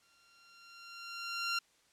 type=tone with exponential growth; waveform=15% pulse; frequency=1382 Hz; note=F6; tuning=19 cents flat; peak=-24 dBFS; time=0.02-1.59 s; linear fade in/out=5 ms; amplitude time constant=340 ms; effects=white hiss -69 dBFS RMS until 1.92 s + low-pass 8000 Hz 12 dB/octave